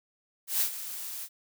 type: noise with ADSR envelope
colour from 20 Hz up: blue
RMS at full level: -25 dBFS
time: 0.47-1.29 s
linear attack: 140 ms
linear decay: 86 ms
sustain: -13 dB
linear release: 60 ms
effects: none